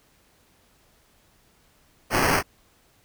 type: noise with sample-and-hold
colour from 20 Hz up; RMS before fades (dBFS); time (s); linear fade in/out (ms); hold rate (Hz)
violet; -21; 2.1-2.43; 50; 3675
effects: pink hiss -61 dBFS RMS until 3.04 s